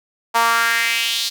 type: tone with high-pass filter sweep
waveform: sawtooth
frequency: 231 Hz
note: A#3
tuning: 16 cents flat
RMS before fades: -18 dBFS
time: 0.34-1.3 s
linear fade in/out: 20 ms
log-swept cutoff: 900 to 4300 Hz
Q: 3.1
effects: none